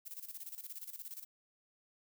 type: noise with tremolo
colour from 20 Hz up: violet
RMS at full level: -45 dBFS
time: 0.05-1.25 s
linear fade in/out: 20 ms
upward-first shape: square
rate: 17 Hz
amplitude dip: 75%
effects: none